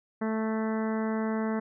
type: harmonic tone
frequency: 220 Hz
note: A3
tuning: in tune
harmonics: 1 / 2 / 3 / 4 / 5 / 6 / 7 / 8 / 9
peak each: -28 / -34 / -38 / -40 / -42 / -44 / -45 / -46 / -47 dBFS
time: 0.21-1.6 s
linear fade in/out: 10 ms
effects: none